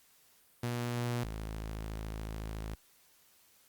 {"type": "tone pair in turn", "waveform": "sawtooth", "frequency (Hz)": [120.4, 53.85], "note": ["B2", "A1"], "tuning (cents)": [-44, -37], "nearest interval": "octave + major second", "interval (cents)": 1393, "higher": "first", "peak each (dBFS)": [-28, -34], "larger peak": "first", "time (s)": [[0.63, 1.24], [1.24, 2.75]], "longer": "second", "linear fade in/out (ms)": 5, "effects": ["white hiss -65 dBFS RMS until 3.68 s", "Opus 48 kbps"]}